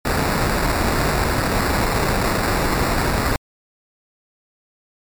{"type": "noise with sample-and-hold", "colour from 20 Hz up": "pink", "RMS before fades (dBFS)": -19, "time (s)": [0.05, 3.36], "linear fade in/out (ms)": 2, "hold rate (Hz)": 3150, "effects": ["MP3 96 kbps"]}